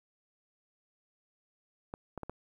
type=clicks; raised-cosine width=1 ms; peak=-25 dBFS; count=4; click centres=1.939 / 2.177 / 2.233 / 2.296 s; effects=10-bit